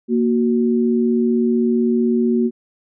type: tone pair together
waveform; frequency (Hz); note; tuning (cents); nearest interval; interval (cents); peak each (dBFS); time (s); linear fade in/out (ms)
sine; 234.3 / 370; A#3 / F#4; +9 / 0; minor sixth; 791; -15 / -19; 0.08-2.51; 50
effects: none